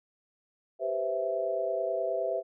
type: chord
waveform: sine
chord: C major seventh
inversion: second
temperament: equal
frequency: 392 / 493.9 / 523.3 / 659.3 Hz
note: G4 / B4 / C5 / E5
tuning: 0 / 0 / 0 / 0 cents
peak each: -36 / -36 / -34 / -30 dBFS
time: 0.79-2.43 s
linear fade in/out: 50 ms
effects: none